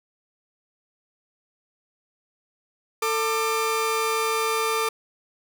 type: tone pair together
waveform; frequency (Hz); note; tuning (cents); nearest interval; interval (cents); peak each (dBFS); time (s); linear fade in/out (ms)
sawtooth; 446.8 / 1191.5; A4 / D6; +27 / +25; octave + perfect fourth; 1698; -21; 3.02-4.89; 5
effects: none